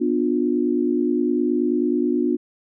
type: chord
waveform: sine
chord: B diminished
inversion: none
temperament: just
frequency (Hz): 246.9 / 296.3 / 355.6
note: B3 / D4 / F4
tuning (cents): 0 / +15 / +31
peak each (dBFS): -22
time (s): 0-2.37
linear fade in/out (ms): 20
effects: none